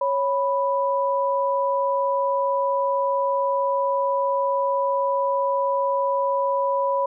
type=tone pair together; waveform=sine; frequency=552.3 / 987.8 Hz; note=C#5 / B5; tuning=-6 / 0 cents; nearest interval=minor seventh; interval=1006 cents; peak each=-22 dBFS; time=0.01-7.06 s; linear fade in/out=5 ms; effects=none